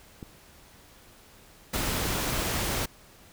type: click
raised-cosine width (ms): 3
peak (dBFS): -26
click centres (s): 0.228
type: noise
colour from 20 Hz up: pink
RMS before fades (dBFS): -29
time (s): 1.73-2.86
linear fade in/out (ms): 10
effects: pink hiss -54 dBFS RMS until 3.32 s